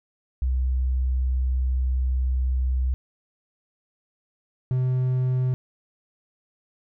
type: tone pair in turn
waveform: sine / triangle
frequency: 63.9 / 127.8 Hz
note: C2 / C3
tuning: -40 / -40 cents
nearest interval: octave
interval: 1200 cents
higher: second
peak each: -20 / -18 dBFS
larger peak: second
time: 0.42-2.94 / 4.71-5.54 s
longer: first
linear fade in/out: 0 ms
effects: none